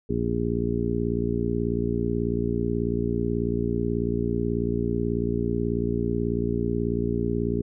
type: harmonic tone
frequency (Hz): 58.27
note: A#1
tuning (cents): 0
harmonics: 1 / 2 / 3 / 4 / 5 / 6 / 7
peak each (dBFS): -32 / -30 / -31 / -29 / -33 / -32 / -29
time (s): 0.09-7.62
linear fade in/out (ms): 10
effects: none